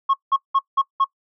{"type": "tone bursts", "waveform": "sine", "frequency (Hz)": 1090, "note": "C#6", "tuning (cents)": -29, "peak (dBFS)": -12, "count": 5, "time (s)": [0.09, 1.045], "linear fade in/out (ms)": 10, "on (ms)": 47, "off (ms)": 180, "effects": ["noise-tail reverb RT60 0.1 s tail -20 dB re dry", "tanh soft clip ceiling -12 dBFS"]}